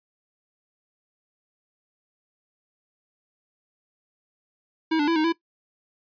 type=tone with pitch steps; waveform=square; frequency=320.7 / 293.6 / 332.8 / 310.9 / 332.7 Hz; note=E4 / D4 / E4 / D#4 / E4; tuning=-48 / 0 / +17 / -1 / +16 cents; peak=-20 dBFS; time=4.91-5.325 s; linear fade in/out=10 ms; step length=83 ms; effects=noise-tail reverb RT60 0.1 s tail -19 dB re dry + resampled to 11025 Hz